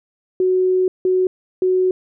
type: tone bursts at uneven times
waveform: sine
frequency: 370.2 Hz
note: F#4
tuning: 1 cent sharp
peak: -13 dBFS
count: 3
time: 0.4-0.88 / 1.05-1.27 / 1.62-1.91 s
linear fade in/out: 2 ms
effects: none